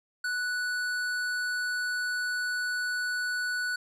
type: tone with hard clipping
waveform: sine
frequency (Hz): 1480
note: F#6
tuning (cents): 0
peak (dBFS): -30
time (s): 0.24-3.76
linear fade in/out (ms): 5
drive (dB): 12
effects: none